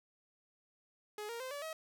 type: tone with pitch steps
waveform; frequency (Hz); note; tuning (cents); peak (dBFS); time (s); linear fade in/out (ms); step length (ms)
sawtooth; 420.5 / 466.6 / 517.7 / 574.4 / 637.4; G#4 / A#4 / C5 / D5 / D#5; +22 / +2 / -18 / -39 / +42; -37; 1.18-1.73; 2; 110
effects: none